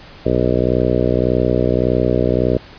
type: harmonic tone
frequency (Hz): 61.74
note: B1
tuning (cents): 0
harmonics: 1 / 2 / 3 / 4 / 5 / 6 / 7 / 8 / 9 / 10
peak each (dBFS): -23 / -21 / -24 / -22 / -23 / -21 / -21 / -22 / -25 / -24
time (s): 0.25-2.58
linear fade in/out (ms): 10
effects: pink hiss -40 dBFS RMS until 2.78 s + resampled to 11025 Hz